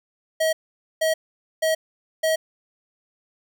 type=tone bursts; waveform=square; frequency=638 Hz; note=D#5; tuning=43 cents sharp; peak=-19 dBFS; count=4; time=0.4-2.36 s; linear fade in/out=10 ms; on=130 ms; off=480 ms; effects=none